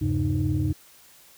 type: tone cluster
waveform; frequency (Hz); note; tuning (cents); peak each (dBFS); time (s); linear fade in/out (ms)
sine; 78.1 / 98.2 / 135.5 / 307.6; D#2 / G2 / C#3 / D#4; +7 / +4 / -39 / -20; -28 / -25 / -26 / -27; 0.01-0.73; 10
effects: tanh soft clip ceiling -14 dBFS + white hiss -53 dBFS RMS until 1.37 s